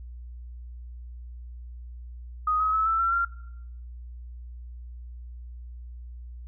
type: tone with pitch steps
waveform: sine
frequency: 1248 / 1273.5 / 1299.5 / 1326 / 1353.1 / 1380.7 Hz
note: D#6 / D#6 / E6 / E6 / E6 / F6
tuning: +5 / +40 / -25 / +10 / +45 / -20 cents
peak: -21 dBFS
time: 2.47-3.25 s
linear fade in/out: 5 ms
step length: 130 ms
effects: noise-tail reverb RT60 0.8 s tail -22 dB re dry + added 60 Hz sine -38 dBFS peak until 6.47 s